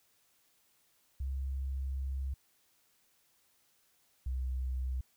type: tone pair in turn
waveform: sine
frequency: 67 / 64 Hz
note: C2 / C2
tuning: +42 / -38 cents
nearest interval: minor second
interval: 80 cents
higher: first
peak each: -33 / -32 dBFS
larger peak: second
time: 1.2-2.34 / 4.26-5.01 s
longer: first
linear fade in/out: 5 ms
effects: white hiss -71 dBFS RMS until 5.16 s